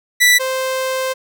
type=tone pair in turn; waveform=sawtooth; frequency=1971 / 522.1 Hz; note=B6 / C5; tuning=-4 / -4 cents; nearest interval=octave + major seventh; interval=2300 cents; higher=first; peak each=-5 / -14 dBFS; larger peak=first; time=0.2-0.39 / 0.39-1.14 s; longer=second; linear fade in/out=20 ms; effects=none